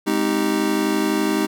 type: chord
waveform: square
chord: Ab major seventh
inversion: none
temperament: just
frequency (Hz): 207.7 / 259.6 / 311.5 / 389.3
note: Ab3 / C4 / Eb4 / G4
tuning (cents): 0 / -13 / +2 / -12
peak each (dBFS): -25 / -27 / -22 / -25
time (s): 0.06-1.47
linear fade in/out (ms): 20
effects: none